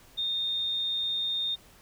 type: tone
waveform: sine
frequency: 3658 Hz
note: A#7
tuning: 33 cents flat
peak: -27 dBFS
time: 0.17-1.56 s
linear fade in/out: 20 ms
effects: pink hiss -56 dBFS RMS until 1.81 s